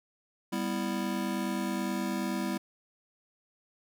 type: chord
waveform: square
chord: E minor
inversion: first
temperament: just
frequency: 197.78 / 247.2 / 329.6 Hz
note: G3 / B3 / E4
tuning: +16 / +2 / 0 cents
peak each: -34 / -36 / -36 dBFS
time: 0.52-2.58 s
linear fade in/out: 10 ms
effects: none